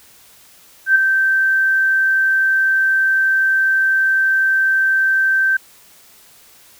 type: tone with ADSR envelope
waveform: sine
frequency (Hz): 1557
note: G6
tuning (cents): -12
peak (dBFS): -6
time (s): 0.86-5.57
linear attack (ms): 94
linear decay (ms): 8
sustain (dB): -6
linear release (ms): 6
effects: white hiss -47 dBFS RMS until 6.79 s